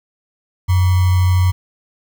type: tone with sample-and-hold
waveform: sine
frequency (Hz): 91.3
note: F#2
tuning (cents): -23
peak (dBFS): -10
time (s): 0.68-1.52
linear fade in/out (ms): 20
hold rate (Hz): 1050
effects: none